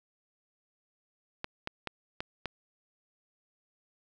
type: clicks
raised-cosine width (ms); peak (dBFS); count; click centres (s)
0.3; -18; 5; 1.444 / 1.674 / 1.873 / 2.205 / 2.457
effects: none